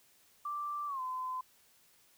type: tone with pitch glide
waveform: sine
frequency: 1174.7 to 1022.6 Hz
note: D6 to C6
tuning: 0 to -40 cents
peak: -35 dBFS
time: 0.45-1.41 s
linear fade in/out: 5 ms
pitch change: -240 cents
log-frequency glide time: 0.87-1.01 s
effects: white hiss -66 dBFS RMS until 2.17 s